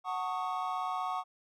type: chord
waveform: triangle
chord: D# half-diminished seventh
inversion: first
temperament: equal with one note detuned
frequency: 740 / 896.4 / 1108.7 / 1244.5 Hz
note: F#5 / A5 / C#6 / D#6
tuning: 0 / +32 / 0 / 0 cents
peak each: -34 / -39 / -34 / -39 dBFS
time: 0.04-1.24 s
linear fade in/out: 50 ms
effects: none